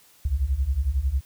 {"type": "beating tone pair", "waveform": "sine", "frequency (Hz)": [61.1, 72.1], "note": ["B1", "D2"], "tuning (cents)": [-18, -31], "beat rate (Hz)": 11, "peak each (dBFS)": [-25, -23], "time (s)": [0.25, 1.21], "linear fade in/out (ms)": 5, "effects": ["white hiss -56 dBFS RMS until 1.25 s"]}